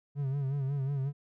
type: tone with vibrato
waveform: triangle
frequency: 137.9 Hz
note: C#3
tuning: 9 cents flat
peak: -27 dBFS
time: 0.15-1.13 s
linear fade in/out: 50 ms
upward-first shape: sine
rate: 5.5 Hz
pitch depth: 76 cents each way
effects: none